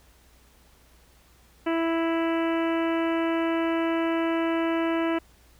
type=harmonic tone; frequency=330 Hz; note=E4; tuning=2 cents sharp; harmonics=1 / 2 / 3 / 4 / 5 / 6 / 7 / 8 / 9; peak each=-24 / -30 / -34 / -36 / -38 / -40 / -41 / -42 / -43 dBFS; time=1.66-5.19 s; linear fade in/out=10 ms; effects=added 60 Hz sine -58 dBFS peak until 5.59 s + pink hiss -59 dBFS RMS until 5.59 s